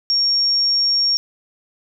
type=tone; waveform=sine; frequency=5540 Hz; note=F8; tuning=15 cents flat; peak=-14 dBFS; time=0.1-1.17 s; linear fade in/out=0 ms; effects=none